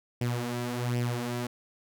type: tone with flanger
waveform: sawtooth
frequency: 121.4 Hz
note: B2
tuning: 29 cents flat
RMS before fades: -31 dBFS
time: 0.21-1.47 s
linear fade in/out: 5 ms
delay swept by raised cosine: 0.37 to 5.27 ms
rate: 1.3 Hz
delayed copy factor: +0.65
effects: none